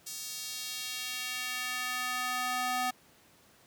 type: tone with high-pass filter sweep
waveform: square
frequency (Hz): 250.8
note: B3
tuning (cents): +27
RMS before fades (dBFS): -35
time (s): 0.06-2.91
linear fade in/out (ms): 10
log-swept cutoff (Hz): 6100 to 730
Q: 1.2
effects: pink hiss -61 dBFS RMS until 3.66 s + high-pass 100 Hz 12 dB/octave